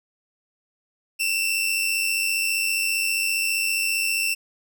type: tone pair together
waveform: sawtooth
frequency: 2637 / 2732 Hz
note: E7 / F7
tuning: 0 / -39 cents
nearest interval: minor second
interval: 61 cents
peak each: -21 dBFS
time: 1.19-4.35 s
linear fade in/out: 20 ms
effects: none